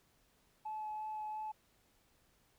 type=tone with vibrato; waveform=sine; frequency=859 Hz; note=A5; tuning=42 cents flat; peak=-38 dBFS; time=0.65-1.52 s; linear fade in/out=10 ms; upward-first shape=sine; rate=2.9 Hz; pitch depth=10 cents each way; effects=tanh soft clip ceiling -35 dBFS + pink hiss -72 dBFS RMS until 2.58 s